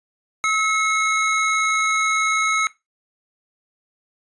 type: tone pair together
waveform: square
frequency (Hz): 1292.1 / 2173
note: E6 / C#7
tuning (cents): -35 / -35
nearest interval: major sixth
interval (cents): 900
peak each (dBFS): -21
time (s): 0.44-2.67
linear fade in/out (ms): 0
effects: noise-tail reverb RT60 0.2 s tail -18 dB re dry + resampled to 22050 Hz